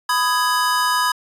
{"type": "chord", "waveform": "square", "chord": "G# minor", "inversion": "first", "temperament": "just", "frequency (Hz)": [996.7, 1245.9, 1661.2], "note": ["B5", "D#6", "G#6"], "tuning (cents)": [16, 2, 0], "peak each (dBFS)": [-20, -23, -23], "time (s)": [0.09, 1.12], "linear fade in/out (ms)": 5, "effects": ["resampled to 32000 Hz"]}